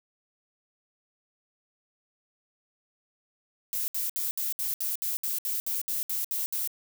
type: noise bursts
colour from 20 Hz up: violet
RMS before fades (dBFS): -30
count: 14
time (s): 3.73-6.675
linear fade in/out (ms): 0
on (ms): 150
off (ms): 65
effects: none